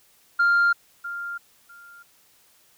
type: tone with echo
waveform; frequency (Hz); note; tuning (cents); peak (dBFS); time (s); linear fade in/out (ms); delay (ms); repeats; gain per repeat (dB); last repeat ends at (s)
sine; 1396.9; F6; 0; -14; 0.39-0.73; 10; 650; 2; -15; 2.03
effects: tanh soft clip ceiling -14 dBFS + white hiss -59 dBFS RMS until 2.77 s